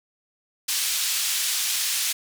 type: band-pass noise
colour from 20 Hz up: pink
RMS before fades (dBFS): -25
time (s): 0.68-2.13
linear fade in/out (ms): 10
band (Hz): 3400 to 14000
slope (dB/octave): 12
effects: none